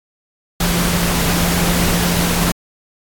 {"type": "tone in noise", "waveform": "sine", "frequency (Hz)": 173.4, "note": "F3", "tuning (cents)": -12, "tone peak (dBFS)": -18, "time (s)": [0.6, 2.52], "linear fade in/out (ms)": 5, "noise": "pink", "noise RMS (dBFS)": -18, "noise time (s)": [0.6, 2.52], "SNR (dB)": -3, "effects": ["AAC 64 kbps"]}